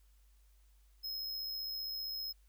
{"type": "tone with amplitude modulation", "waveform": "square", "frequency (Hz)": 5140, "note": "E8", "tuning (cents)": -45, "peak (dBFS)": -37, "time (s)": [1.03, 2.33], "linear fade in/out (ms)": 20, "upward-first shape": "sine", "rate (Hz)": 75.3, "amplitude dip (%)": 35, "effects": ["added 50 Hz sine -62 dBFS peak until 2.48 s", "white hiss -75 dBFS RMS until 2.48 s"]}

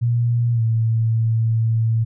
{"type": "tone with pitch glide", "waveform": "sine", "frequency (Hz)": [118.7, 113.01], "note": ["A#2", "A2"], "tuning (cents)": [32, 47], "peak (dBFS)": -15, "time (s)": [0.01, 2.05], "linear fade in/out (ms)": 20, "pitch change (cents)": -85, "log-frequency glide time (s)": [0.53, 0.62], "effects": []}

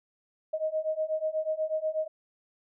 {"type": "beating tone pair", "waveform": "sine", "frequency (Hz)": [622.3, 630.5], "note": ["D#5", "D#5"], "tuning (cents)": [0, 23], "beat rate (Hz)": 8.2, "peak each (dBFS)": [-31, -30], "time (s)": [0.53, 2.08], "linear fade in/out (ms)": 10, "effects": []}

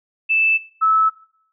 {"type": "tone pair in turn", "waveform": "sine", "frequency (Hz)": [2637, 1303.4], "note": ["E7", "E6"], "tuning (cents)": [0, -20], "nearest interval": "octave", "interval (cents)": 1220, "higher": "first", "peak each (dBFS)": [-14, -12], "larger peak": "second", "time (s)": [[0.29, 0.58], [0.81, 1.1]], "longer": "neither", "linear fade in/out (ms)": 20, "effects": ["noise-tail reverb RT60 0.6 s tail -18 dB re dry"]}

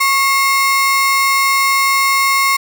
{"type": "ring-modulated tone", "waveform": "45% pulse", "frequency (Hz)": 1619, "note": "G#6", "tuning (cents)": -45, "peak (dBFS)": -8, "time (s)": [0, 2.57], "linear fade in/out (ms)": 10, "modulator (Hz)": 522, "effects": []}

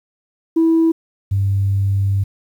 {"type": "tone pair in turn", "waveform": "sine", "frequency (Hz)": [327, 98.52], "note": ["E4", "G2"], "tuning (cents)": [-14, 9], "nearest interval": "octave + major sixth", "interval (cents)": 2077, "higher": "first", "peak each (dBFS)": [-9, -13], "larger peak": "first", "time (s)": [[0.56, 0.92], [1.31, 2.24]], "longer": "second", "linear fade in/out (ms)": 10, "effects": ["tanh soft clip ceiling -8 dBFS", "8-bit"]}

